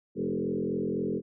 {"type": "tone with frequency modulation", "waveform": "sine", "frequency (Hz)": 311.1, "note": "D#4", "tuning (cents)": 0, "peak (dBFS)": -27, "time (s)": [0.15, 1.22], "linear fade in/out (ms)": 50, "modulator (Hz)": 43.9, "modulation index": 3.3, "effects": []}